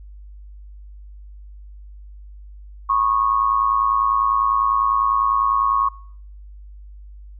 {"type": "tone with amplitude modulation", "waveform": "sine", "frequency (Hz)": 1100, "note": "C#6", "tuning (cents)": -14, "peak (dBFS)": -12, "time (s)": [2.89, 5.89], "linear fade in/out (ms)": 10, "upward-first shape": "sine", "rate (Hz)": 110, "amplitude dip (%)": 70, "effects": ["noise-tail reverb RT60 0.6 s tail -24 dB re dry", "added 50 Hz sine -37 dBFS peak until 7.39 s"]}